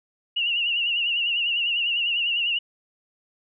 sine tone with vibrato, 2815 Hz, F7, 13 cents sharp, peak -21 dBFS, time 0.36-2.59 s, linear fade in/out 10 ms, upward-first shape triangle, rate 10 Hz, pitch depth 92 cents each way, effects none

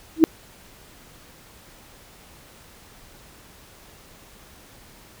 sine tone with exponential growth, 321.4 Hz, E4, 44 cents flat, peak -4 dBFS, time 0.16-0.24 s, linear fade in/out 0 ms, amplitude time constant 17 ms, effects pink hiss -49 dBFS RMS until 5.2 s

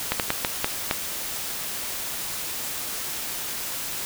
slowing click train, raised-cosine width 0.3 ms, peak -5 dBFS, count 6, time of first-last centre 0.12-0.911 s, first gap 78 ms, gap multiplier 1.36, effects white hiss -31 dBFS RMS until 4.05 s

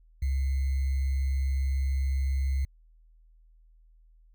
sine tone with sample-and-hold, 67.2 Hz, C2, 47 cents sharp, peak -24 dBFS, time 0.22-2.65 s, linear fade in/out 5 ms, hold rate 2100 Hz, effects added 40 Hz sine -55 dBFS peak until 4.34 s

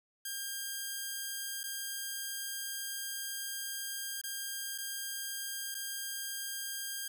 5% pulse tone with dropouts, 1606 Hz, G6, 41 cents sharp, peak -26 dBFS, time 0.25-7.08 s, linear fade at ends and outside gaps 5 ms, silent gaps 1.633-1.638 / 4.215-4.237 / 4.779-4.783 / 5.745-5.749 s, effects none

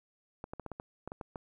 clicks, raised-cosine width 1 ms, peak -26 dBFS, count 10, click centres 0.441 / 0.535 / 0.597 / 0.663 / 0.717 / 0.799 / 1.076 / 1.119 / 1.212 / 1.358 s, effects 11-bit

